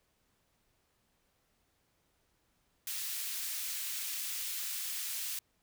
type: high-pass noise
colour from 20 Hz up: white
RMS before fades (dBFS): -38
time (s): 2.87-5.39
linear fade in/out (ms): 2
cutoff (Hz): 2100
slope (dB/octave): 12
effects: pink hiss -75 dBFS RMS until 5.62 s